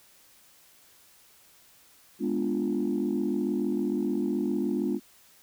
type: chord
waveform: sine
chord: G# diminished seventh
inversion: none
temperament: equal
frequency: 207.7 / 246.9 / 293.7 / 349.2 Hz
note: G#3 / B3 / D4 / F4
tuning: 0 / 0 / 0 / 0 cents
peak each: -30 dBFS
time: 2.19-5 s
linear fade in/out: 50 ms
effects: tanh soft clip ceiling -18 dBFS + white hiss -58 dBFS RMS until 5.42 s